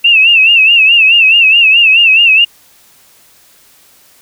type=tone with vibrato; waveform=sine; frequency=2682 Hz; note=E7; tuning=29 cents sharp; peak=-3 dBFS; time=0.04-2.45 s; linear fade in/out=10 ms; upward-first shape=sine; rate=4.7 Hz; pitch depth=100 cents each way; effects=white hiss -45 dBFS RMS until 4.21 s